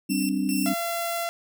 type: tone with tremolo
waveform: 10% pulse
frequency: 2693 Hz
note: E7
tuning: 36 cents sharp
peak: -21 dBFS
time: 0.09-0.71 s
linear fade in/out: 20 ms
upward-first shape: square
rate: 2.5 Hz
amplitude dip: 80%
type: chord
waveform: sine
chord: G suspended fourth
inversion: none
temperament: equal with one note detuned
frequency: 194.64 / 261.6 / 293.7 Hz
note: G3 / C4 / D4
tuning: -12 / 0 / 0 cents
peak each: -27 dBFS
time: 0.09-0.74 s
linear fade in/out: 10 ms
type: high-pass noise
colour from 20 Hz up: white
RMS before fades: -37 dBFS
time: 0.52-1.27 s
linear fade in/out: 50 ms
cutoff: 7600 Hz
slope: 48 dB/octave
type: tone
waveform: sawtooth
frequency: 682 Hz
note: F5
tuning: 41 cents flat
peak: -23 dBFS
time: 0.66-1.29 s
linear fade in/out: 0 ms
effects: none